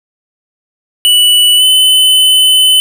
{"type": "tone with pitch glide", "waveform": "square", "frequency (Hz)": [2960, 3026], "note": ["F#7", "F#7"], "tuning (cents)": [0, 38], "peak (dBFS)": -5, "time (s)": [1.05, 2.8], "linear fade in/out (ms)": 0, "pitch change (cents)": 38, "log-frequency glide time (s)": [1.57, 1.63], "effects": []}